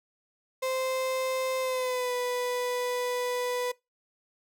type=tone with pitch glide; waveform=35% pulse; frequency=520 to 493.9 Hz; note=C5 to B4; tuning=-11 to 0 cents; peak=-26 dBFS; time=0.62-3.72 s; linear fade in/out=10 ms; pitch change=-89 cents; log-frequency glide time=1.6-2.13 s; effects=noise-tail reverb RT60 0.2 s tail -22 dB re dry